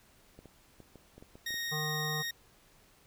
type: clicks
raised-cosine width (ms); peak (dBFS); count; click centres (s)
2; -37; 9; 0.39 / 0.457 / 0.803 / 0.957 / 1.18 / 1.225 / 1.355 / 1.506 / 1.542
type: tone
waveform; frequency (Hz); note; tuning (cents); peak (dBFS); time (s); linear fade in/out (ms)
20% pulse; 1864.7; A#6; 0; -29; 1.46-2.31; 5
type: harmonic tone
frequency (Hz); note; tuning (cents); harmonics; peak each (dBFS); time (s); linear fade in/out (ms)
153.2; D#3; -27; 1 / 3 / 5 / 7 / 8; -36 / -42 / -44 / -44 / -47; 1.71-2.23; 20
effects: pink hiss -63 dBFS RMS until 3.06 s